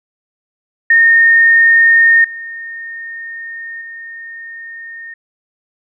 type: tone with level steps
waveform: sine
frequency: 1835 Hz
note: A#6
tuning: 28 cents flat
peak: -5 / -24 / -27 dBFS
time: 0.9-5.14 s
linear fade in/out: 5 ms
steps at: 2.24 / 3.81 s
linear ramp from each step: 5 ms
effects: none